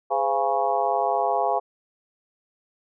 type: harmonic tone with a mistuned harmonic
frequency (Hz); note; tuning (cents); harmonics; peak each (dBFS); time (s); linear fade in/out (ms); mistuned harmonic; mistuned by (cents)
138; C#3; -7; 3 / 4 / 5 / 6 / 7 / 8; -30 / -28 / -24 / -25 / -31 / -31; 0.1-1.6; 20; 4; -120
effects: none